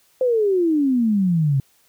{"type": "exponential sweep", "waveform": "sine", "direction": "down", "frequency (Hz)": [523.3, 131.5], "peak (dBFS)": -15, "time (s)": [0.21, 1.6], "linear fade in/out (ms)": 2, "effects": ["white hiss -59 dBFS RMS until 1.88 s"]}